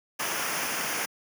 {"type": "noise with comb filter", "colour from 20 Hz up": "pink", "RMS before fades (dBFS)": -30, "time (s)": [0.19, 1.06], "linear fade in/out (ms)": 10, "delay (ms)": 0.25, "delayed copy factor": -0.65, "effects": ["high-pass 200 Hz 12 dB/octave"]}